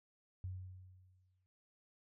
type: tone with exponential decay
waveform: sine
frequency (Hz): 92.5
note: F#2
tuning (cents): 0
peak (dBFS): -39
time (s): 0.44-1.46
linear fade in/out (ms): 0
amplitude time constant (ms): 220
effects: noise-tail reverb RT60 0.7 s tail -21 dB re dry